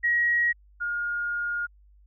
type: tone pair in turn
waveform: sine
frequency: 1900 / 1423.4 Hz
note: A#6 / F6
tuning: +33 / +33 cents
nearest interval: perfect fourth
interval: 500 cents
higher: first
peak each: -20 / -26 dBFS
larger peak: first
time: 0.03-0.53 / 0.8-1.67 s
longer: second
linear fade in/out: 20 ms
effects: added 50 Hz sine -53 dBFS peak until 2.06 s